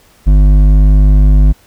sine tone with hard clipping, 50.3 Hz, G1, 45 cents sharp, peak -5 dBFS, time 0.26-1.53 s, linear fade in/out 20 ms, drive 9 dB, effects pink hiss -47 dBFS RMS until 1.66 s

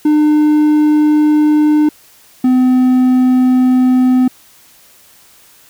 triangle tone pair in turn, 301.8 / 254.4 Hz, D4 / C4, +47 / -48 cents, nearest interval minor third, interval 295 cents, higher first, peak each -5 dBFS, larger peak neither, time 0.05-1.89 / 2.44-4.28 s, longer neither, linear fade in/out 5 ms, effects white hiss -45 dBFS RMS until 5.69 s

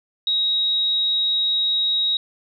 sine tone with amplitude modulation, 3800 Hz, A#7, 33 cents sharp, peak -16 dBFS, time 0.27-2.17 s, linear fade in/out 2 ms, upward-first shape sine, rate 195 Hz, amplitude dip 30%, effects none

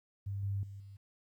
sine tone with level steps, 99.2 Hz, G2, 21 cents sharp, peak -35 / -32 / -44 / -48 dBFS, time 0.26-0.97 s, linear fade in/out 10 ms, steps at 0.43 / 0.63 / 0.8 s, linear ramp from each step 2 ms, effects 12-bit

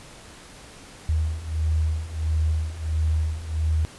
sine beating tone pair, 77.78 / 79.28 Hz, D#2 / D#2, 0 / +33 cents, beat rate 1.5 Hz, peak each -26 / -23 dBFS, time 1.09-3.85 s, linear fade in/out 0 ms, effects pink hiss -45 dBFS RMS until 3.98 s + resampled to 24000 Hz

